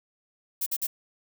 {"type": "noise bursts", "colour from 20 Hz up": "violet", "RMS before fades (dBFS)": -28, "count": 3, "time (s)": [0.61, 0.87], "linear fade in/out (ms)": 10, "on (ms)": 54, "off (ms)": 49, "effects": []}